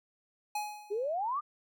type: tone with exponential decay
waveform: square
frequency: 839 Hz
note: G#5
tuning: 17 cents sharp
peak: -31 dBFS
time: 0.55-1.15 s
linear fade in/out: 5 ms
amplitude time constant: 130 ms
type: exponential sweep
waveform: sine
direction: up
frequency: 390 to 1244.5 Hz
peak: -30 dBFS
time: 0.9-1.41 s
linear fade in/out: 20 ms
effects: none